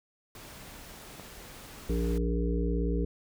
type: noise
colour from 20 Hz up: pink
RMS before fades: -47 dBFS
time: 0.35-2.18 s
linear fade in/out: 2 ms
type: clicks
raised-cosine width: 1 ms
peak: -37 / -29 dBFS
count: 2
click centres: 0.941 / 1.197 s
type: harmonic tone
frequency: 58.1 Hz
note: A#1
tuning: 5 cents flat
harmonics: 1 / 3 / 5 / 7 / 8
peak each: -28 / -33 / -35 / -36 / -37 dBFS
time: 1.89-3.05 s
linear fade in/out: 5 ms
effects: none